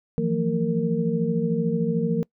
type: tone cluster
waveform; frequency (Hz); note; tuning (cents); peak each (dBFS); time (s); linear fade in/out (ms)
sine; 164.1 / 177.5 / 226.7 / 461.7; E3 / F3 / A#3 / A#4; -8 / +28 / -48 / -17; -26; 0.18-2.23; 0
effects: noise-tail reverb RT60 0.1 s tail -24 dB re dry

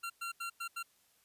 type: tone bursts at uneven times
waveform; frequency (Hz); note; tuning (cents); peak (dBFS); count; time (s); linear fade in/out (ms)
25% pulse; 1374; F6; -29; -34; 5; 0.03-0.1 / 0.21-0.32 / 0.4-0.5 / 0.6-0.68 / 0.76-0.83; 10
effects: white hiss -70 dBFS RMS until 1.24 s + resampled to 32000 Hz

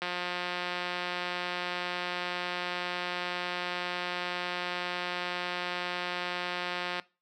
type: click train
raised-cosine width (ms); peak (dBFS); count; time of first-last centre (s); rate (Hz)
0.3; -17; 1243; 0.02-6.998; 178
effects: noise-tail reverb RT60 0.3 s tail -21 dB re dry + high-pass 200 Hz 12 dB/octave

